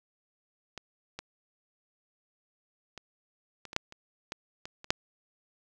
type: clicks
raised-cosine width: 0.2 ms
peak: -22 / -21 / -25 / -26 / -24 / -9 / -29 / -18 / -23 / -28 / -6 dBFS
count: 11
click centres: 0.777 / 1.19 / 2.977 / 3.653 / 3.731 / 3.764 / 3.924 / 4.321 / 4.655 / 4.844 / 4.905 s
effects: none